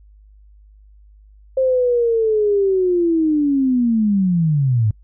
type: linear sweep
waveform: sine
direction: down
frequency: 530 to 102.2 Hz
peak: -13 dBFS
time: 1.57-4.91 s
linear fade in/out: 5 ms
effects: noise-tail reverb RT60 0.1 s tail -26 dB re dry + added 51 Hz sine -44 dBFS peak until 5.03 s